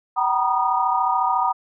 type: tone cluster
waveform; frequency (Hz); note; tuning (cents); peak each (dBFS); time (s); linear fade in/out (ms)
sine; 763 / 938 / 972 / 1231; G5 / A#5 / B5 / D#6; -47 / +11 / -28 / -19; -23; 0.16-1.53; 20
effects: none